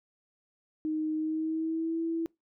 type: tone with pitch glide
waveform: sine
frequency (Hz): 311.1 to 329.6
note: D#4 to E4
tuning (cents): 0 to 0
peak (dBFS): -28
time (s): 0.85-2.26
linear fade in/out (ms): 0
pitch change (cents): +100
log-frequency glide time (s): 1.15-2.01
effects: noise-tail reverb RT60 0.2 s tail -25 dB re dry